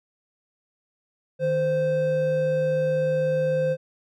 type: tone pair together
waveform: triangle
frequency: 154.4 / 519.3 Hz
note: D#3 / C5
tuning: -13 / -13 cents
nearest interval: octave + major sixth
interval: 2100 cents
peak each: -26 / -19 dBFS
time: 1.39-3.77 s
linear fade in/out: 50 ms
effects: none